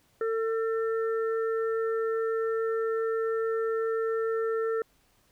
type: harmonic tone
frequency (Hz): 449.4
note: A4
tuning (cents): +37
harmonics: 1 / 3 / 4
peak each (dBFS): -26 / -36 / -42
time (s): 0.21-4.82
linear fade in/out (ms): 2
effects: pink hiss -66 dBFS RMS until 5.31 s